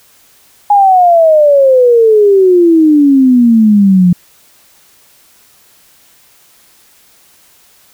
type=exponential sweep; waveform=sine; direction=down; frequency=831 to 174 Hz; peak=-3 dBFS; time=0.7-4.13 s; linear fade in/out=5 ms; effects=white hiss -46 dBFS RMS until 7.93 s

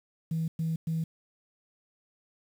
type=tone bursts; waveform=sine; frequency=162 Hz; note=E3; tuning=30 cents flat; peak=-26 dBFS; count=3; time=0.31-1.04 s; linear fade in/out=5 ms; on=170 ms; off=110 ms; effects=tanh soft clip ceiling -23 dBFS + 9-bit

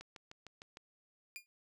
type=click train; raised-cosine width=0.2 ms; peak=-32 dBFS; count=6; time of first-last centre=0.01-0.771 s; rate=6.57 Hz
type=tone with exponential decay; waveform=sawtooth; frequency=2417 Hz; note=D7; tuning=49 cents sharp; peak=-37 dBFS; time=1.36-1.46 s; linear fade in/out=0 ms; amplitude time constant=21 ms
effects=none

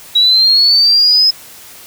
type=linear sweep; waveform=sine; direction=up; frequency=3859 to 5140 Hz; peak=-6 dBFS; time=0.15-1.31 s; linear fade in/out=10 ms; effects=white hiss -36 dBFS RMS until 1.86 s

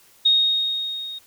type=tone with level ramp; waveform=sine; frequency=3729 Hz; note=A#7; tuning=in tune; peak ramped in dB=-12 to -31 dBFS; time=0.25-1.19 s; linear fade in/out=10 ms; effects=white hiss -54 dBFS RMS until 1.26 s

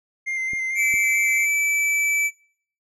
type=tone with vibrato; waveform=triangle; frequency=2093 Hz; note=C7; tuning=in tune; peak=-22 dBFS; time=0.26-1.46 s; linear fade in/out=20 ms; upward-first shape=square; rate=4.5 Hz; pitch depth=16 cents each way
type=clicks; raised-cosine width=3 ms; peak=-26 dBFS; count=2; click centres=0.534 / 0.94 s
type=tone; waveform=square; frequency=2312 Hz; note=D7; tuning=28 cents flat; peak=-19 dBFS; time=0.75-2.31 s; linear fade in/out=50 ms
effects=noise-tail reverb RT60 0.6 s tail -24 dB re dry + low-pass 11000 Hz 12 dB/octave

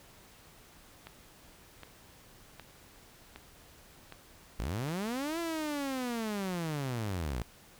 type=click train; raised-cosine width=0.3 ms; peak=-29 dBFS; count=6; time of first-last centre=1.07-4.887 s; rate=1.31 Hz
type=linear two-way sweep; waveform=sawtooth; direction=up then down; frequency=42.71 to 341.2 to 54 Hz; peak=-29 dBFS; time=4.59-7.42 s; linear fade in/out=0 ms; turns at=5.39 s
effects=pink hiss -57 dBFS RMS until 7.79 s

